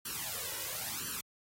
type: noise with flanger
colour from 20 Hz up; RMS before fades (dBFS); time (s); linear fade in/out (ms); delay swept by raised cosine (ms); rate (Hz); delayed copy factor
white; -39; 0.05-1.21; 5; 0.67 to 2.07; 0.98; +0.85
effects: high-pass 60 Hz 12 dB/octave + AAC 48 kbps